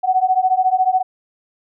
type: beating tone pair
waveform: sine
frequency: 740 / 754 Hz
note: F#5 / F#5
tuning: 0 / +32 cents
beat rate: 14 Hz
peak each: -16 dBFS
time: 0.03-1.03 s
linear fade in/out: 20 ms
effects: none